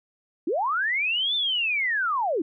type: linear two-way sweep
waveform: sine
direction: up then down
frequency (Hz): 281.2 to 3593 to 281.2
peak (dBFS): -22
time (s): 0.47-2.42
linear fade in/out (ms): 5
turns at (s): 1.35
effects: none